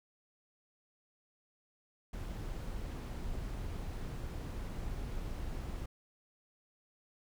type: noise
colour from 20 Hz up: brown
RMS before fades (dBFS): -40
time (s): 2.13-5.86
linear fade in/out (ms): 5
effects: none